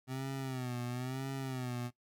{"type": "tone with vibrato", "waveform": "25% pulse", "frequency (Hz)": 128.5, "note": "C3", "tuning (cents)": -31, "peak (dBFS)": -33, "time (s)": [0.07, 1.91], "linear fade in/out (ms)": 50, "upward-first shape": "sine", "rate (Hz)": 1, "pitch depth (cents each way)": 92, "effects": ["noise-tail reverb RT60 0.1 s tail -17 dB re dry"]}